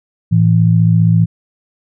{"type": "tone pair together", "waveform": "sine", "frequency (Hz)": [110.9, 165.99], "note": ["A2", "E3"], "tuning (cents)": [14, 12], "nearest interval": "perfect fifth", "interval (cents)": 698, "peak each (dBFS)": -10, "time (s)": [0.31, 1.26], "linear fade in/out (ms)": 20, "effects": []}